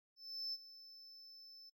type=tone with ADSR envelope; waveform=triangle; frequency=5274 Hz; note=E8; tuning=in tune; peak=-37 dBFS; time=0.16-1.7 s; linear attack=370 ms; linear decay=38 ms; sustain=-17 dB; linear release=12 ms; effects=noise-tail reverb RT60 0.1 s tail -24 dB re dry + tanh soft clip ceiling -35 dBFS